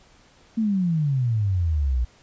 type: exponential sweep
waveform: sine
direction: down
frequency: 229.9 to 58.27 Hz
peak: -19 dBFS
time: 0.57-2.05 s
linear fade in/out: 10 ms
effects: pink hiss -55 dBFS RMS until 2.22 s + resampled to 16000 Hz